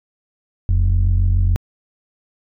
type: tone pair together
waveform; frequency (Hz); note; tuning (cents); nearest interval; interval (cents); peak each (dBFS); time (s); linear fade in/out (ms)
sine; 42.19 / 89.4; E1 / F2; +41 / +41; octave + minor second; 1300; -13; 0.69-1.56; 0
effects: tanh soft clip ceiling -9 dBFS